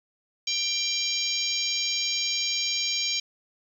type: harmonic tone with a mistuned harmonic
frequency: 789 Hz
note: G5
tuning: 11 cents sharp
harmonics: 3 / 4 / 5 / 6 / 7 / 8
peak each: -32 / -32 / -32 / -32 / -32 / -32 dBFS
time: 0.47-3.2 s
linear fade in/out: 5 ms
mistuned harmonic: 8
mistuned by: +81 cents
effects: 9-bit